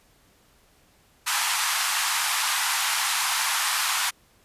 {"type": "band-pass noise", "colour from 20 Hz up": "pink", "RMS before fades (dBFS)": -25, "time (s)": [1.26, 4.11], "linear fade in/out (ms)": 20, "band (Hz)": [840, 13000], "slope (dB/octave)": 48, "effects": ["pink hiss -60 dBFS RMS until 4.44 s", "resampled to 32000 Hz"]}